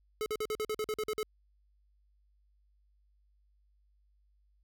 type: tone bursts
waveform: square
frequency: 430.1 Hz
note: A4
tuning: 39 cents flat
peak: -32 dBFS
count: 11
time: 0.21-1.23 s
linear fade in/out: 0 ms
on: 50 ms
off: 47 ms
effects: added 50 Hz sine -66 dBFS peak until 4.63 s